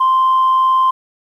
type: tone with amplitude modulation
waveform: sine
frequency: 1044 Hz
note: C6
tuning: 4 cents flat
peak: -7 dBFS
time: 0-0.91 s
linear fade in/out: 10 ms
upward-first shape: sine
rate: 102 Hz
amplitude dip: 25%
effects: tanh soft clip ceiling -7 dBFS + 8-bit